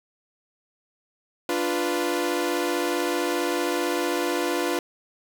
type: chord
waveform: sawtooth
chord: B diminished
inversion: first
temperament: equal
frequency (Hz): 293.7 / 349.2 / 493.9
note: D4 / F4 / B4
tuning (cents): 0 / 0 / 0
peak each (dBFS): -25 / -22 / -25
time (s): 1.49-4.79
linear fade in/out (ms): 2
effects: none